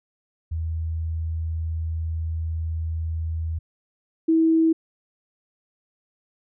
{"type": "tone pair in turn", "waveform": "sine", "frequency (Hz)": [81, 324], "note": ["E2", "E4"], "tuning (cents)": [-30, -30], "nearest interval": "2 octaves", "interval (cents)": 2400, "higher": "second", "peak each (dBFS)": [-24, -15], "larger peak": "second", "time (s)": [[0.51, 3.59], [4.28, 4.73]], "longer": "first", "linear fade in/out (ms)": 10, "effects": []}